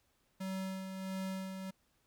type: tone with tremolo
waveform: square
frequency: 190 Hz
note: F#3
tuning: 46 cents sharp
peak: -37 dBFS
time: 0.4-1.71 s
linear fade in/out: 10 ms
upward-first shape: sine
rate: 1.5 Hz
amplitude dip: 45%
effects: pink hiss -75 dBFS RMS until 2.06 s